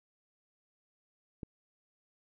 click, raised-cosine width 3 ms, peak -27 dBFS, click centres 1.432 s, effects none

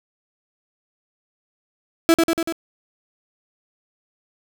35% pulse tone with echo, 330.5 Hz, E4, 5 cents sharp, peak -9 dBFS, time 2.09-2.14 s, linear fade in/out 0 ms, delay 96 ms, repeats 4, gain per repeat -3 dB, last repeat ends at 2.524 s, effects none

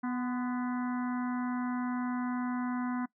harmonic tone with a mistuned harmonic, 247.5 Hz, B3, 4 cents sharp, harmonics 1 / 3 / 4 / 5 / 6 / 7 / 8, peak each -31 / -43 / -42 / -47 / -45 / -51 / -52 dBFS, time 0.03-3.06 s, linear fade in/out 10 ms, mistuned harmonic 4, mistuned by +42 cents, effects noise-tail reverb RT60 0.1 s tail -20 dB re dry

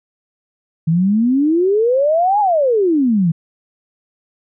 sine exponential two-way sweep, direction up then down, 156.2 to 855 to 156.2 Hz, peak -11 dBFS, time 0.87-3.32 s, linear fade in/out 10 ms, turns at 2.4 s, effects none

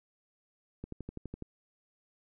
click train, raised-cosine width 3 ms, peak -27 dBFS, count 8, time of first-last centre 0.84-1.423 s, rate 12 Hz, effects none

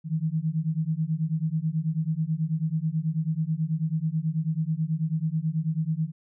sine beating tone pair, 154.5 / 163.7 Hz, D#3 / E3, -12 / -12 cents, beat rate 9.2 Hz, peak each -27 dBFS, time 0.04-6.12 s, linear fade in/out 50 ms, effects none

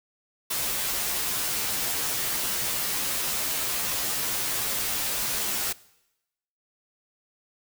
white noise with comb filter, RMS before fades -28 dBFS, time 0.5-5.73 s, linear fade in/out 10 ms, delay 12 ms, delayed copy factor -1, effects noise-tail reverb RT60 0.9 s tail -21 dB re dry

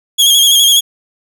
sawtooth tone with vibrato, 3282 Hz, G#7, 21 cents flat, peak -3 dBFS, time 0.18-0.81 s, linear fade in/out 20 ms, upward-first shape square, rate 12 Hz, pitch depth 35 cents each way, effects none

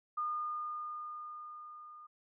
sine tone with level ramp, 1218 Hz, D#6, 37 cents flat, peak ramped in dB -32 to -50 dBFS, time 0.17-2.07 s, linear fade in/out 10 ms, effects none

